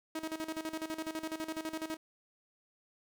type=tone with tremolo; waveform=sawtooth; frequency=318 Hz; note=D#4; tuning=38 cents sharp; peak=-31 dBFS; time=0.15-1.97 s; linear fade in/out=5 ms; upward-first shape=square; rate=12 Hz; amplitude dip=75%; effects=none